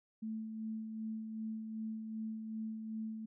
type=tone with tremolo; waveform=sine; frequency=220 Hz; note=A3; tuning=in tune; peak=-37 dBFS; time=0.22-3.26 s; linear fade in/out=10 ms; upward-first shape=sine; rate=2.6 Hz; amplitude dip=40%; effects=none